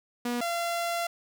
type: tone pair in turn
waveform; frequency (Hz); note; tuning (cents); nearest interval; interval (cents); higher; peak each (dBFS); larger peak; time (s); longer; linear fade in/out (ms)
sawtooth; 241.7 / 684.8; B3 / F5; -37 / -34; octave + tritone; 1803; second; -24; neither; 0.25-0.41 / 0.41-1.07; second; 5
effects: none